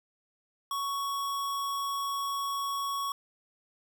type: tone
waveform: square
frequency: 1114 Hz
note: C#6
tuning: 8 cents sharp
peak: -31 dBFS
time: 0.71-3.12 s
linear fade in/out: 2 ms
effects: 11-bit